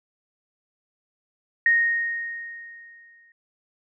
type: tone with exponential decay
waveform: sine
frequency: 1861 Hz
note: A#6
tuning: 3 cents flat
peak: -14 dBFS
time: 1.66-3.32 s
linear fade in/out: 2 ms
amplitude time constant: 360 ms
effects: none